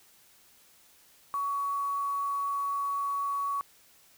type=tone with quantisation; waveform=sine; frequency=1124 Hz; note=C#6; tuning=24 cents sharp; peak=-28 dBFS; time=1.34-3.61 s; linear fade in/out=0 ms; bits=8; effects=white hiss -60 dBFS RMS until 4.17 s